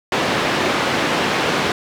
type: band-pass noise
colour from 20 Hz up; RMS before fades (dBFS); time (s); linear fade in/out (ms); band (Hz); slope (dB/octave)
pink; -19; 0.12-1.72; 2; 220 to 3500; 12
effects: none